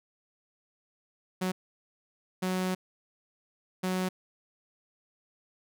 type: tone bursts at uneven times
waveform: sawtooth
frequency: 185 Hz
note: F#3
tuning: in tune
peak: -24 dBFS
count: 3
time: 1.41-1.52 / 2.42-2.75 / 3.83-4.09 s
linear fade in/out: 10 ms
effects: none